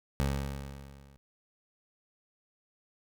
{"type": "tone with level ramp", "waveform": "20% pulse", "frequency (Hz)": 69, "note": "C#2", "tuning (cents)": -7, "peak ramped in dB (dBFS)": [-21, -51], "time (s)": [0.2, 1.17], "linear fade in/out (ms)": 0, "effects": []}